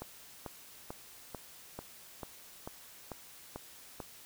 click train, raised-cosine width 1 ms, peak -26 dBFS, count 10, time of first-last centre 0.02-4.002 s, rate 2.26 Hz, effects white hiss -54 dBFS RMS until 4.25 s

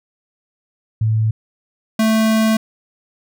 sine / square tone pair in turn, 110 / 220.4 Hz, A2 / A3, 0 / +3 cents, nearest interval octave, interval 1203 cents, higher second, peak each -13 dBFS, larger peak neither, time 1.01-1.31 / 1.99-2.57 s, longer second, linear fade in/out 5 ms, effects none

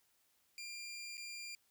20% pulse tone with dropouts, 2390 Hz, D7, 30 cents sharp, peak -40 dBFS, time 0.58-1.55 s, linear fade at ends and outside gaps 1 ms, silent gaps 1.171-1.178 s, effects white hiss -75 dBFS RMS until 1.7 s

